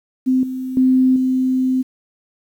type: tone with level steps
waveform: sine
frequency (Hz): 258.4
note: C4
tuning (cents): -21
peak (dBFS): -12 / -22 / -10 / -14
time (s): 0.26-1.83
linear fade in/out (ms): 20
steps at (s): 0.43 / 0.77 / 1.16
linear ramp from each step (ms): 2
effects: 8-bit